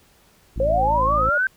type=harmonic tone; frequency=55 Hz; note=A1; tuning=in tune; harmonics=1 / 2 / 3 / 4 / 5 / 6; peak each=-25 / -31 / -35 / -37 / -39 / -41 dBFS; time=0.56-1.3 s; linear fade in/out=5 ms
type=linear sweep; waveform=sine; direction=up; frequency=513 to 1568 Hz; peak=-17 dBFS; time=0.6-1.47 s; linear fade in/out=2 ms
type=tone with vibrato; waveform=sine; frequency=554.4 Hz; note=C#5; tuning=in tune; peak=-24 dBFS; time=0.69-1.38 s; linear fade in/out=5 ms; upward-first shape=sine; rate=5 Hz; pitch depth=140 cents each way
effects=pink hiss -56 dBFS RMS until 1.56 s